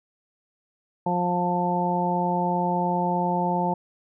harmonic tone, 177 Hz, F3, 23 cents sharp, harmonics 1 / 2 / 3 / 4 / 5, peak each -26 / -31 / -31 / -29 / -25 dBFS, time 1.06-3.74 s, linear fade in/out 5 ms, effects none

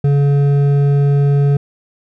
triangle tone with hard clipping, 141.9 Hz, C#3, 41 cents sharp, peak -11 dBFS, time 0.04-1.57 s, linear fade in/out 5 ms, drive 11 dB, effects none

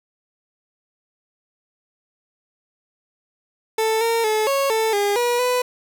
30% pulse tone with pitch steps, 441.9 / 459.7 / 431.9 / 551 / 443.4 / 406.8 / 482.8 / 497.8 Hz, A4 / A#4 / A4 / C#5 / A4 / G#4 / B4 / B4, +7 / -24 / -32 / -11 / +13 / -36 / -39 / +14 cents, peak -15 dBFS, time 3.78-5.62 s, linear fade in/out 5 ms, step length 230 ms, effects none

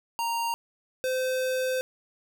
square tone pair in turn, 930 / 515.1 Hz, A#5 / C5, -4 / -27 cents, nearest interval minor seventh, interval 1023 cents, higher first, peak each -27 / -26 dBFS, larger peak second, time 0.19-0.54 / 1.04-1.81 s, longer second, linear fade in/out 0 ms, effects none

